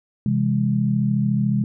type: chord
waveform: sine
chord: C augmented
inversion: none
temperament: equal with one note detuned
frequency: 130.81 / 164.81 / 204.6 Hz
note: C3 / E3 / G#3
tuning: 0 / 0 / -26 cents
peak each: -21 / -25 / -20 dBFS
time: 0.26-1.64 s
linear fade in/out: 2 ms
effects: none